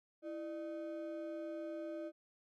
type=ring-modulated tone; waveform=triangle; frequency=466.2 Hz; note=A#4; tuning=in tune; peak=-36 dBFS; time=0.22-2.12 s; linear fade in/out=50 ms; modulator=136 Hz; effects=none

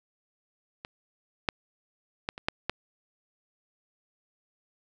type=clicks; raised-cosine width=0.3 ms; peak=-22 / -8 / -13 / -24 / -9 / -11 dBFS; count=6; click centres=0.849 / 1.488 / 2.289 / 2.379 / 2.485 / 2.696 s; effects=none

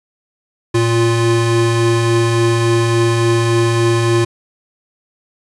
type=tone pair together; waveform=square; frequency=115.23 / 349.2 Hz; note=A#2 / F4; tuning=-20 / 0 cents; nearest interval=octave + perfect fifth; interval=1920 cents; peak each=-15 dBFS; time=0.74-4.25 s; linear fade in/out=10 ms; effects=resampled to 24000 Hz

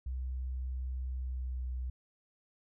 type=tone with pitch glide; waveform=sine; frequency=63.9 to 62.77 Hz; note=C2 to B1; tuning=-40 to +29 cents; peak=-34 dBFS; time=0.06-1.9 s; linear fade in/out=5 ms; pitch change=-31 cents; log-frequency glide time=1.15-1.7 s; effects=none

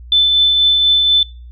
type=tone with tremolo; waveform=sine; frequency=3520 Hz; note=A7; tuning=in tune; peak=-7 dBFS; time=0.12-1.23 s; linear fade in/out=2 ms; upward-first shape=triangle; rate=4.1 Hz; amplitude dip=30%; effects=noise-tail reverb RT60 0.4 s tail -26 dB re dry + added 60 Hz sine -32 dBFS peak until 1.51 s

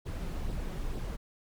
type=noise with flanger; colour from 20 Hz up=brown; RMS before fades=-35 dBFS; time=0.05-1.17 s; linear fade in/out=20 ms; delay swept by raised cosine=0.22 to 5.52 ms; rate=2.2 Hz; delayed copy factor=+0.5; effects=none

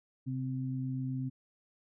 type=tone pair together; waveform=sine; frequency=131.9 / 259.7 Hz; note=C3 / C4; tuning=+14 / -13 cents; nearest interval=octave; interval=1173 cents; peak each=-34 / -37 dBFS; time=0.26-1.3 s; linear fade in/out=20 ms; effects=none

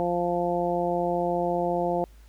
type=harmonic tone; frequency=174.61 Hz; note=F3; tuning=in tune; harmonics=1 / 2 / 3 / 4 / 5; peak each=-32 / -29 / -28 / -28 / -33 dBFS; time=0-2.04 s; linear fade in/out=0 ms; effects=added 53 Hz sine -48 dBFS peak until 2.28 s + pink hiss -61 dBFS RMS until 2.28 s

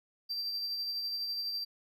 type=tone with tremolo; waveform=triangle; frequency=4699 Hz; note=D8; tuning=in tune; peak=-31 dBFS; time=0.29-1.65 s; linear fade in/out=20 ms; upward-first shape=sine; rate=12 Hz; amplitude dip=30%; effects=none

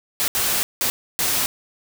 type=noise bursts at uneven times; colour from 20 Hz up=white; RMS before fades=-21 dBFS; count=4; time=0.2-0.28 / 0.35-0.63 / 0.81-0.9 / 1.19-1.46 s; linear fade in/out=0 ms; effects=none

